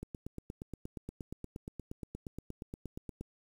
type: click train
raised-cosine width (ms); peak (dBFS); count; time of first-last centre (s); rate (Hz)
3; -28; 28; 0.03-3.21; 8.49
effects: 9-bit

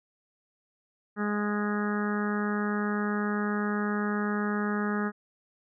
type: harmonic tone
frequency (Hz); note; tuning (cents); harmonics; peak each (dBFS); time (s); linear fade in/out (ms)
207.7; G#3; 0; 1 / 2 / 3 / 4 / 5 / 6 / 7 / 8 / 9; -28 / -34 / -44 / -40 / -44 / -36 / -39 / -38 / -44; 1.16-5.12; 50
effects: none

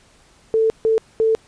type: tone bursts at uneven times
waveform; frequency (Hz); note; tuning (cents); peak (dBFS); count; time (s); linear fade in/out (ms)
sine; 444.5; A4; +18; -13; 3; 0.54-0.7 / 0.85-0.98 / 1.2-1.35; 0
effects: pink hiss -53 dBFS RMS until 1.47 s + resampled to 22050 Hz

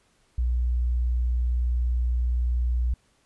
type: tone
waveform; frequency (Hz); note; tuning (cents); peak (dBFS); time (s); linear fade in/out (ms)
sine; 60.6; B1; -32; -21; 0.38-2.94; 5
effects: pink hiss -65 dBFS RMS until 3.25 s + resampled to 24000 Hz

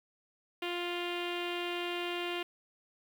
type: tone with low-pass filter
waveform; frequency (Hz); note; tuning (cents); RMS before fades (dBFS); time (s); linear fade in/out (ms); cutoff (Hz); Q
sawtooth; 350.2; F4; +5; -36; 0.62-2.43; 5; 2900; 4.6
effects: 9-bit

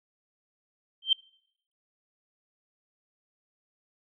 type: tone with exponential growth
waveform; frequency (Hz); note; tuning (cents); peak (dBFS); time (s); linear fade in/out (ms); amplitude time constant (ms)
sine; 3136; G7; 0; -15; 1.02-1.13; 5; 22
effects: noise-tail reverb RT60 0.7 s tail -25 dB re dry

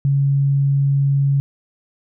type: tone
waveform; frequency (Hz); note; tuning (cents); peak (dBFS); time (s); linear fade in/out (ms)
sine; 139.2; C#3; +8; -13; 0.05-1.4; 0
effects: none

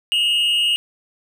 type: tone with amplitude modulation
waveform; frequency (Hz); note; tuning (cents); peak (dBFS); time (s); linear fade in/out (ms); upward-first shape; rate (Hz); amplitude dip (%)
triangle; 2859; F7; +40; -11; 0.12-0.76; 0; sine; 222; 60
effects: none

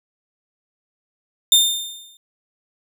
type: tone with exponential decay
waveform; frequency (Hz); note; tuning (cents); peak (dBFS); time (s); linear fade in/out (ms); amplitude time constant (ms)
sawtooth; 3617; A7; +47; -5; 1.52-2.17; 2; 140
effects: none

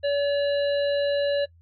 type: harmonic tone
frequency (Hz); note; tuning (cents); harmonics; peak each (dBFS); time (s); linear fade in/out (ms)
570; C#5; +48; 1 / 3 / 5 / 7; -21 / -33 / -37 / -36; 0.03-1.46; 20
effects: noise-tail reverb RT60 0.1 s tail -21 dB re dry + added 84 Hz sine -52 dBFS peak until 1.61 s

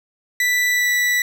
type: tone with pitch glide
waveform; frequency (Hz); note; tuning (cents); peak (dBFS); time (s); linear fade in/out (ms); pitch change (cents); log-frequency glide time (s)
40% pulse; 1975.5 to 1964.1; B6 to B6; 0 to -10; -15; 0.4-1.22; 2; -10; 0.7-0.9
effects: none

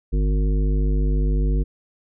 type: harmonic tone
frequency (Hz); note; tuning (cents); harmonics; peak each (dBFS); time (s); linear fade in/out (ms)
50.4; G1; +49; 1 / 3 / 5 / 7 / 9; -17 / -27 / -31 / -34 / -36; 0.12-1.64; 20
effects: none

